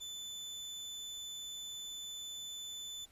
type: tone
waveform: 30% pulse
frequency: 3506 Hz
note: A7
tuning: 7 cents flat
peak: -40 dBFS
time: 0-3.06 s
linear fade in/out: 20 ms
effects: pink hiss -66 dBFS RMS until 3.11 s + resampled to 32000 Hz

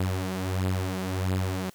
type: beating tone pair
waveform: sawtooth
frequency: 93 / 94.5 Hz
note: F#2 / F#2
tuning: +9 / +37 cents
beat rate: 1.5 Hz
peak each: -24 / -27 dBFS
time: 0-1.7 s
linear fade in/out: 5 ms
effects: white hiss -57 dBFS RMS until 1.74 s

